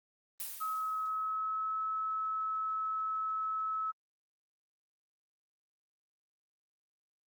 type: noise with exponential decay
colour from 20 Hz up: blue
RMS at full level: -38 dBFS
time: 0.4-1.37 s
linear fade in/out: 0 ms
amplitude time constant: 210 ms
type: tone with pitch glide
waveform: sine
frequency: 1281 to 1296.6 Hz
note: E6 to E6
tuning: -50 to -29 cents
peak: -32 dBFS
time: 0.6-3.92 s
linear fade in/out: 20 ms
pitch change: +21 cents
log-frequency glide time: 1.01-1.79 s
effects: Opus 32 kbps